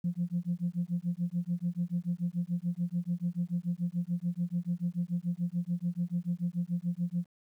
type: tone with tremolo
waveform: sine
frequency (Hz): 174.61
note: F3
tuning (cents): 0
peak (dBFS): -25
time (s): 0.04-7.26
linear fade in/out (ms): 5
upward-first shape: sine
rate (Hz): 6.9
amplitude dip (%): 100
effects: tanh soft clip ceiling -22 dBFS + 11-bit